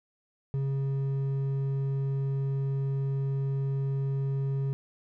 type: tone with hard clipping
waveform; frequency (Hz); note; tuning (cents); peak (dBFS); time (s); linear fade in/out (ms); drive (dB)
sine; 136.7; C#3; -24; -28; 0.54-4.73; 0; 5
effects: none